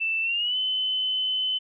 sine tone with pitch glide, 2658 to 3036 Hz, E7 to F#7, +14 to +44 cents, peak -23 dBFS, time 0-1.59 s, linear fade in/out 20 ms, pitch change +230 cents, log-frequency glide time 0.22-0.57 s, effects none

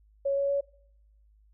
sine tone with pitch steps, 554.4 / 558.3 / 562.1 Hz, C#5 / C#5 / C#5, 0 / +12 / +24 cents, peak -24 dBFS, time 0.25-0.61 s, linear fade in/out 10 ms, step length 120 ms, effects noise-tail reverb RT60 0.7 s tail -22 dB re dry + added 52 Hz sine -58 dBFS peak until 1.53 s

